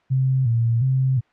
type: tone with vibrato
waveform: sine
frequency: 123.47 Hz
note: B2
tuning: in tune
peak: -16 dBFS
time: 0.1-1.21 s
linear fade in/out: 20 ms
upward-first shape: square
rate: 1.4 Hz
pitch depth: 110 cents each way
effects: white hiss -61 dBFS RMS until 1.32 s + low-pass 2000 Hz 12 dB/octave